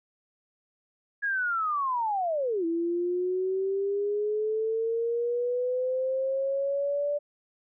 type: linear two-way sweep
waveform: sine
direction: down then up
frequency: 1674 to 329.6 to 585 Hz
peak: -25 dBFS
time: 1.22-7.19 s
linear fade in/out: 20 ms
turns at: 2.65 s
effects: none